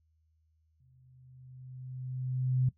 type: tone with exponential growth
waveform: sine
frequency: 128.3 Hz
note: C3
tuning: 34 cents flat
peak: -23 dBFS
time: 0.8-2.69 s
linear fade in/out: 5 ms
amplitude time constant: 410 ms
effects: noise-tail reverb RT60 0.1 s tail -17 dB re dry + added 79 Hz sine -68 dBFS peak until 2.77 s